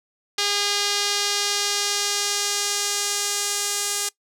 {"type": "tone with band-pass filter sweep", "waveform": "sawtooth", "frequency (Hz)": 407.5, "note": "G#4", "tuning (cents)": -33, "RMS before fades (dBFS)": -24, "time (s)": [0.38, 4.09], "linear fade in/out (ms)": 5, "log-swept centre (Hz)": [4500, 7900], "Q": 1.4, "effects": ["noise-tail reverb RT60 0.1 s tail -21 dB re dry"]}